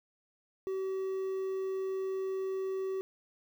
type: tone with quantisation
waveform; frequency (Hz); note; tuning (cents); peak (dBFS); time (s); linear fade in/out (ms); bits
triangle; 381.7; G4; -46; -30; 0.67-3.01; 0; 10
effects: none